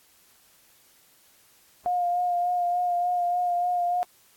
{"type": "tone with vibrato", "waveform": "sine", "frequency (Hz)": 709, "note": "F5", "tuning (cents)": 26, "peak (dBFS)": -22, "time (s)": [1.86, 4.03], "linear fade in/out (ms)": 0, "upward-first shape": "sine", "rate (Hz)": 3.4, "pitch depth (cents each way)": 21, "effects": ["white hiss -59 dBFS RMS until 4.36 s", "AAC 64 kbps"]}